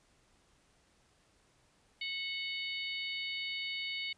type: harmonic tone with a mistuned harmonic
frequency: 744 Hz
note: F#5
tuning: 9 cents sharp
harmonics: 3 / 4 / 5 / 6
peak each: -39 / -41 / -43 / -45 dBFS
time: 2.01-4.13 s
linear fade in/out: 5 ms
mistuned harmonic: 3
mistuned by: -27 cents
effects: pink hiss -69 dBFS RMS until 4.17 s + resampled to 22050 Hz